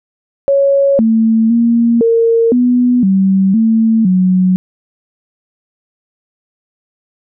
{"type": "tone with pitch steps", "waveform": "sine", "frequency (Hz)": [555, 223.8, 233.5, 458.9, 246.5, 192.2, 223.8, 184.6], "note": ["C#5", "A3", "A#3", "A#4", "B3", "G3", "A3", "F#3"], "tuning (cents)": [2, 30, 3, -27, -3, -34, 30, -4], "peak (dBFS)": -7, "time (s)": [0.48, 4.56], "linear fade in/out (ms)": 0, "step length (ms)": 510, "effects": []}